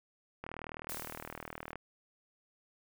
click train, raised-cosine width 0.5 ms, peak -26 dBFS, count 53, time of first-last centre 0.44-1.756 s, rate 39.5 Hz
blue noise with exponential decay, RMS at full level -40 dBFS, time 0.89-1.72 s, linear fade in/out 0 ms, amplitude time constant 180 ms
effects none

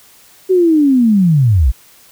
sine linear sweep, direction down, 381.7 to 51.9 Hz, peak -7 dBFS, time 0.49-1.72 s, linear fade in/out 20 ms, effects white hiss -45 dBFS RMS until 2.11 s

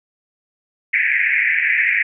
white band-pass noise, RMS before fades -17 dBFS, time 0.93-2.03 s, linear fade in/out 10 ms, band 1700 to 2400 Hz, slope 96 dB/octave, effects none

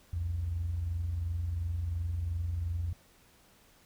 sine tone pair together, 63.16 / 86 Hz, B1 / F2, +39 / -26 cents, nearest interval perfect fourth, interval 535 cents, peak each -39 / -30 dBFS, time 0.13-2.93 s, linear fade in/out 5 ms, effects tanh soft clip ceiling -25 dBFS + pink hiss -62 dBFS RMS until 3.85 s

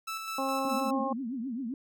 sawtooth tone with tremolo, 1317 Hz, E6, 2 cents flat, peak -30 dBFS, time 0.07-0.91 s, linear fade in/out 10 ms, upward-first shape square, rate 4.8 Hz, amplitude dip 35%
harmonic tone, 268.8 Hz, C4, 47 cents sharp, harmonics 1 / 2 / 3 / 4, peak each -34 / -34 / -34 / -34 dBFS, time 0.38-1.13 s, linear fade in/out 5 ms
sine tone with vibrato, 247.9 Hz, B3, 7 cents sharp, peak -32 dBFS, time 0.65-1.74 s, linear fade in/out 2 ms, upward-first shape triangle, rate 7.6 Hz, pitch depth 240 cents each way
effects none

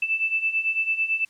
sine beating tone pair, 2637 / 2646 Hz, E7 / E7, 0 / +6 cents, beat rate 9 Hz, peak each -27 / -23 dBFS, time 0.02-1.25 s, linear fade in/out 5 ms, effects white hiss -60 dBFS RMS until 1.29 s + low-pass 9000 Hz 12 dB/octave

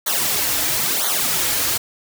white noise with flanger, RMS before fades -20 dBFS, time 0.06-1.78 s, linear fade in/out 10 ms, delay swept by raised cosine 0.38 to 5.38 ms, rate 1 Hz, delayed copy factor -1, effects none

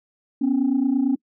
sine tone pair together, 248.3 / 277.2 Hz, B3 / C#4, +9 / 0 cents, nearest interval major second, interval 191 cents, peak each -20 / -18 dBFS, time 0.41-1.16 s, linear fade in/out 10 ms, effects noise-tail reverb RT60 0.1 s tail -25 dB re dry + tanh soft clip ceiling -13 dBFS

